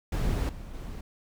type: noise with level steps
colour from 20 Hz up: brown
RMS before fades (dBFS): -27 / -41 / -38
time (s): 0.12-1.01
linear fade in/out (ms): 5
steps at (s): 0.49 / 0.74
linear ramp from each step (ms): 2
effects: none